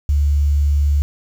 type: tone with quantisation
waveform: sine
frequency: 72.3 Hz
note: D2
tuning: 27 cents flat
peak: -12 dBFS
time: 0.09-1.02 s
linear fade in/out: 0 ms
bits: 7
effects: none